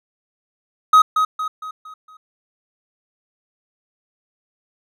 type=tone with echo; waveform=triangle; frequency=1263 Hz; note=D#6; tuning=26 cents sharp; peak=-5 dBFS; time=0.93-1.02 s; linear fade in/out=5 ms; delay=230 ms; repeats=5; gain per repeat=-7 dB; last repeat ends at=2.17 s; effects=none